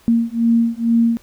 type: beating tone pair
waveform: sine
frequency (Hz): 230.4 / 232.6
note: A#3 / A#3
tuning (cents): -20 / -4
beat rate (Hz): 2.2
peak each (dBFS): -16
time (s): 0.08-1.17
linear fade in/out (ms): 0
effects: pink hiss -51 dBFS RMS until 1.22 s